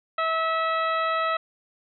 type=harmonic tone; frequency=649 Hz; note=E5; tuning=27 cents flat; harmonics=1 / 2 / 3 / 4 / 5 / 6; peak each=-28 / -24 / -32 / -36 / -40 / -39 dBFS; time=0.18-1.37 s; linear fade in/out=5 ms; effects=none